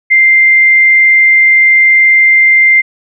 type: tone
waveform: sine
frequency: 2093 Hz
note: C7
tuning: in tune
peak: -3 dBFS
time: 0.1-2.82 s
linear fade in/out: 20 ms
effects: none